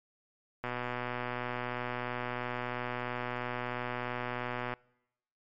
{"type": "click train", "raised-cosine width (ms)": 0.5, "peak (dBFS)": -20, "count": 505, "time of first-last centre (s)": [0.64, 4.738], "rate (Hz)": 123, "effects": ["noise-tail reverb RT60 0.9 s tail -26 dB re dry", "MP3 48 kbps"]}